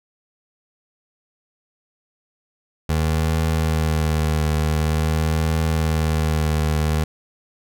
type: tone with vibrato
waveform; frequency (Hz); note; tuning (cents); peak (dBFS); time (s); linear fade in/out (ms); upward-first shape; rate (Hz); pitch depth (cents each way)
25% pulse; 78.4; D#2; +14; -14; 2.89-7.04; 5; triangle; 0.46; 38
effects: none